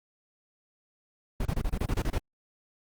brown noise bursts, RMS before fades -27 dBFS, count 10, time 1.4-2.183 s, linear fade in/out 5 ms, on 54 ms, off 27 ms, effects Opus 24 kbps

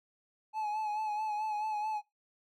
triangle tone with vibrato, 853 Hz, G#5, 46 cents sharp, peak -30 dBFS, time 0.53-2.02 s, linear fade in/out 50 ms, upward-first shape sine, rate 4.6 Hz, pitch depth 41 cents each way, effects noise-tail reverb RT60 0.2 s tail -21 dB re dry

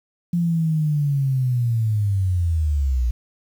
sine linear sweep, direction down, 174.61 to 57.9 Hz, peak -17 dBFS, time 0.33-3.11 s, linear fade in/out 5 ms, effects 8-bit

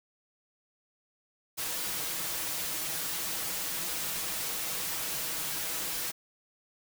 white noise with comb filter, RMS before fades -34 dBFS, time 1.57-6.12 s, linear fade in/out 20 ms, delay 6.2 ms, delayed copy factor +0.55, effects none

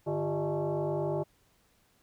sine tone with frequency modulation, 100.7 Hz, G2, 47 cents sharp, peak -28 dBFS, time 0.06-1.24 s, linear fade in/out 20 ms, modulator 250 Hz, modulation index 2.6, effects pink hiss -68 dBFS RMS until 2.02 s

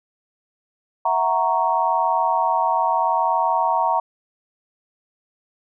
sine chord, F# dominant seventh, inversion third, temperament equal, 659.3 / 740 / 932.3 / 1108.7 Hz, E5 / F#5 / A#5 / C#6, 0 / 0 / 0 / 0 cents, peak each -25 / -23 / -19 / -25 dBFS, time 1.05-4 s, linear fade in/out 5 ms, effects none

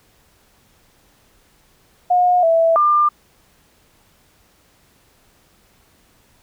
sine tone with pitch steps, 719 / 659 / 1197 Hz, F#5 / E5 / D6, -50 / -1 / +33 cents, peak -11 dBFS, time 2.1-3.09 s, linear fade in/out 10 ms, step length 330 ms, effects pink hiss -56 dBFS RMS until 6.42 s

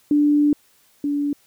sine tone pair in turn, 293.7 / 288.3 Hz, D4 / D4, 0 / -32 cents, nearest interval unison, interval 32 cents, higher first, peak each -13 / -19 dBFS, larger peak first, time 0.11-0.53 / 1.04-1.33 s, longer first, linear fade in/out 2 ms, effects white hiss -58 dBFS RMS until 1.46 s

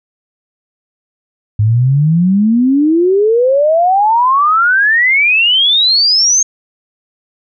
sine exponential sweep, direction up, 102.7 to 6500 Hz, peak -7 dBFS, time 1.59-6.43 s, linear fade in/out 5 ms, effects none

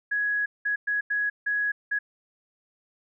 sine tone bursts at uneven times, 1671 Hz, G#6, 10 cents sharp, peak -23 dBFS, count 6, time 0.11-0.46 / 0.65-0.76 / 0.87-1.01 / 1.1-1.3 / 1.46-1.72 / 1.91-1.99 s, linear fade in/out 10 ms, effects none

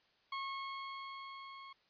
sawtooth tone with level ramp, 1090 Hz, C#6, 29 cents flat, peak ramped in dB -34 to -46 dBFS, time 0.32-1.73 s, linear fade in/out 5 ms, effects white hiss -72 dBFS RMS until 1.89 s + resampled to 11025 Hz

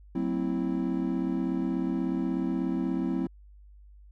triangle chord, F# half-diminished seventh, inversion none, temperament equal with one note detuned, 185 / 225.1 / 261.6 / 329.6 Hz, F#3 / A3 / C4 / E4, 0 / +40 / 0 / 0 cents, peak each -30 / -34 / -28 / -30 dBFS, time 0.15-3.27 s, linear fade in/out 5 ms, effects added 50 Hz sine -49 dBFS peak until 4.11 s

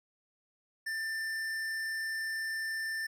triangle tone with tanh clipping, 1783 Hz, A6, 22 cents sharp, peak -35 dBFS, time 0.86-3.07 s, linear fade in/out 10 ms, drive 18 dB, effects none

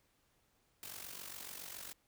white noise with amplitude modulation, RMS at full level -45 dBFS, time 0.83-1.93 s, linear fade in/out 0 ms, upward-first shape sine, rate 47.2 Hz, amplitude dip 70%, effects pink hiss -75 dBFS RMS until 2.07 s

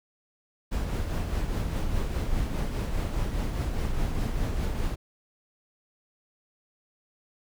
brown noise with tremolo, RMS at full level -26 dBFS, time 0.71-4.96 s, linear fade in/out 20 ms, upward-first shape triangle, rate 4.9 Hz, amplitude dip 45%, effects none

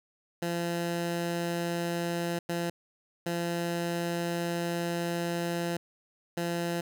15% pulse tone bursts at uneven times, 171.3 Hz, F3, 33 cents flat, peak -23 dBFS, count 4, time 0.42-2.39 / 2.49-2.7 / 3.26-5.77 / 6.37-6.81 s, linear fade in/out 5 ms, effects none

